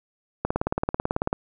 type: click train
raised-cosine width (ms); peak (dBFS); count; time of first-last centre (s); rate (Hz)
1; -9; 17; 0.45-1.329; 18.2
effects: none